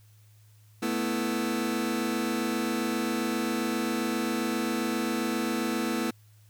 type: chord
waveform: sawtooth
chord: A suspended second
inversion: none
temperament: just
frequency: 220 / 247.5 / 330 Hz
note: A3 / B3 / E4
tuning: 0 / +4 / +2 cents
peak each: -27 dBFS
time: 0.82-6.11 s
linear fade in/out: 10 ms
effects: added 106 Hz sine -54 dBFS peak until 6.49 s + white hiss -65 dBFS RMS until 6.49 s